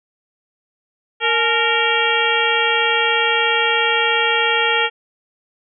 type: harmonic tone with a mistuned harmonic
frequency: 463.1 Hz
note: A#4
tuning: 11 cents flat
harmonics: 1 / 2 / 3 / 4 / 5 / 6 / 7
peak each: -22 / -22 / -22 / -22 / -22 / -22 / -22 dBFS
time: 1.2-4.9 s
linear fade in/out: 50 ms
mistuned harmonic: 2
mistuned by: -140 cents
effects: none